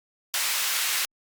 pink high-pass noise, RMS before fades -26 dBFS, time 0.34-1.05 s, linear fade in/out 0 ms, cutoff 1700 Hz, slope 12 dB/octave, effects Opus 48 kbps

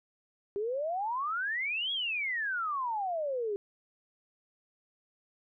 sine exponential two-way sweep, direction up then down, 392.1 to 3367 to 392.1 Hz, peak -30 dBFS, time 0.56-3.56 s, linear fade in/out 0 ms, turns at 1.92 s, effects none

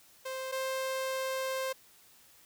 sawtooth tone pair in turn, 524 / 526.4 Hz, C5 / C5, +2 / +10 cents, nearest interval unison, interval 8 cents, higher second, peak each -32 / -28 dBFS, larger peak second, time 0.25-0.52 / 0.52-1.73 s, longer second, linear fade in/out 10 ms, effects white hiss -60 dBFS RMS until 2.45 s

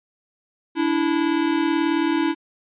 square tone pair together, 290.8 / 329.3 Hz, D4 / E4, -17 / -2 cents, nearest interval major second, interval 215 cents, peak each -23 / -21 dBFS, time 0.75-2.35 s, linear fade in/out 50 ms, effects resampled to 8000 Hz

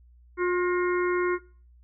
harmonic tone with a mistuned harmonic, 356.5 Hz, F4, 36 cents sharp, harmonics 1 / 3 / 4 / 5 / 6, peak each -23 / -31 / -32 / -37 / -36 dBFS, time 0.37-1.39 s, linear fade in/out 50 ms, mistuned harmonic 5, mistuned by +65 cents, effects noise-tail reverb RT60 0.4 s tail -19 dB re dry + added 60 Hz sine -52 dBFS peak until 1.83 s

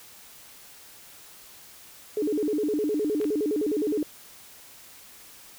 sine tone with vibrato, 356.7 Hz, F4, 37 cents sharp, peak -23 dBFS, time 2.17-4.03 s, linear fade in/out 2 ms, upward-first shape square, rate 9.7 Hz, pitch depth 300 cents each way
clicks, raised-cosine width 0.3 ms, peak -25 dBFS, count 2, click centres 3.214 / 3.243 s
effects white hiss -49 dBFS RMS until 5.58 s

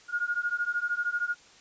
sine beating tone pair, 1423 / 1436 Hz, F6 / F6, +32 / +48 cents, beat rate 13 Hz, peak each -30 / -30 dBFS, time 0.08-1.36 s, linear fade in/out 50 ms, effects white hiss -55 dBFS RMS until 1.6 s + resampled to 16000 Hz

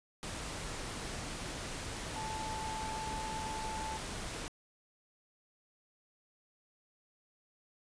sine tone in noise, 875 Hz, A5, 10 cents flat, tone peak -39 dBFS, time 2.16-3.97 s, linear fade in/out 0 ms, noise pink, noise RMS -41 dBFS, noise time 0.23-4.48 s, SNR -1 dB, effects resampled to 22050 Hz

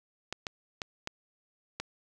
clicks, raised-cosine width 0.2 ms, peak -17 dBFS, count 5, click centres 0.326 / 0.468 / 0.818 / 1.074 / 1.8 s, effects none

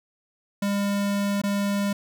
square tone with dropouts, 201.3 Hz, G3, 46 cents sharp, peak -23 dBFS, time 0.62-1.93 s, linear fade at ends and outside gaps 5 ms, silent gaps 1.417-1.436 s, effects none

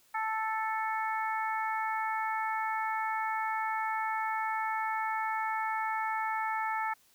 harmonic tone, 440 Hz, A4, in tune, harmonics 2 / 3 / 4 / 5, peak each -32 / -36 / -38 / -40 dBFS, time 0.14-6.94 s, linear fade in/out 10 ms, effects white hiss -65 dBFS RMS until 7.14 s

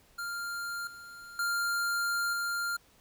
square tone with level steps, 1396.9 Hz, F6, in tune, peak -35 / -46 / -29 / -31 dBFS, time 0.18-2.77 s, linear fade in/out 10 ms, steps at 0.87 / 1.39 / 2.33 s, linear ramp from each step 2 ms, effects pink hiss -63 dBFS RMS until 3 s

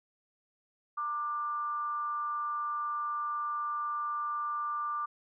sine tone with frequency modulation, 1186 Hz, D6, 17 cents sharp, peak -31 dBFS, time 0.97-5.06 s, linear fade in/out 10 ms, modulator 264 Hz, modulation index 0.33, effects none

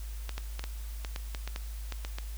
clicks, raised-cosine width 0.2 ms, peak -20 dBFS, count 12, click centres 0.293 / 0.38 / 0.594 / 0.64 / 1.048 / 1.161 / 1.348 / 1.476 / 1.561 / 1.923 / 2.049 / 2.185 s, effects added 53 Hz sine -36 dBFS peak until 2.37 s + white hiss -52 dBFS RMS until 2.37 s

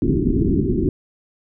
white low-pass noise, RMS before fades -18 dBFS, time 0.02-0.89 s, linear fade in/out 2 ms, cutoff 390 Hz, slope 96 dB/octave, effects none

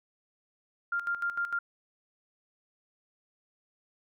sine tone with tremolo, 1396.9 Hz, F6, in tune, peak -27 dBFS, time 0.92-1.59 s, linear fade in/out 5 ms, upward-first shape square, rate 6.6 Hz, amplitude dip 70%, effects none

